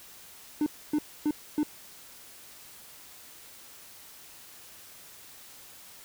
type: tone bursts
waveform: triangle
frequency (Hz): 300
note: D4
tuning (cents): +37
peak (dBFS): -21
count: 4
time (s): 0.61-1.632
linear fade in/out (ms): 2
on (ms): 53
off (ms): 270
effects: white hiss -50 dBFS RMS until 6.04 s